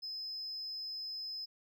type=tone with amplitude modulation; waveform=triangle; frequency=5100 Hz; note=D#8; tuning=42 cents sharp; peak=-36 dBFS; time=0.02-1.46 s; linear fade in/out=20 ms; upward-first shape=sine; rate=139 Hz; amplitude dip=25%; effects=tanh soft clip ceiling -34 dBFS